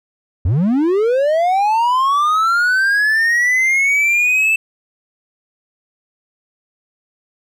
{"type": "linear sweep", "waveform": "triangle", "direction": "up", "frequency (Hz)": [74.7, 2651], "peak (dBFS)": -10, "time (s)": [0.45, 4.56], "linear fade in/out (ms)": 5, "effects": []}